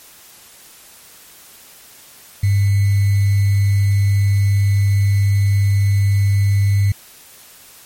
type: tone with sample-and-hold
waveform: sine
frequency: 99.8 Hz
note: G2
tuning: 32 cents sharp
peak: -11 dBFS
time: 2.43-6.92 s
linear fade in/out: 5 ms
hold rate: 2100 Hz
effects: white hiss -43 dBFS RMS until 7.85 s + MP3 64 kbps